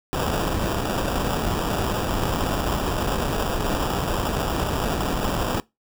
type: noise with sample-and-hold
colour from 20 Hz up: pink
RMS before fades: -24 dBFS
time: 0.13-5.6 s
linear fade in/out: 0 ms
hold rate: 2100 Hz
effects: noise-tail reverb RT60 0.2 s tail -22 dB re dry